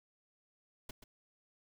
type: noise with echo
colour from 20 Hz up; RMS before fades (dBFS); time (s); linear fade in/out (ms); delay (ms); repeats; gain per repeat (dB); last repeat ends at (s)
pink; -44; 0.89-0.91; 5; 130; 1; -10; 1.04
effects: none